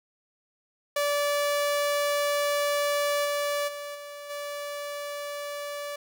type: tone with level steps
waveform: sawtooth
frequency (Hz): 579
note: D5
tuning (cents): -25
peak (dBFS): -20 / -22 / -31 / -35 / -29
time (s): 0.96-5.96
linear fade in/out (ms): 5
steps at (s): 3.24 / 3.67 / 3.94 / 4.29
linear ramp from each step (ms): 20
effects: none